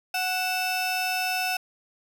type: tone pair together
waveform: 30% pulse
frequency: 740 / 2637 Hz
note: F#5 / E7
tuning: 0 / 0 cents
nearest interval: octave + minor seventh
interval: 2200 cents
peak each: -25 dBFS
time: 0.14-1.57 s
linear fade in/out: 5 ms
effects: none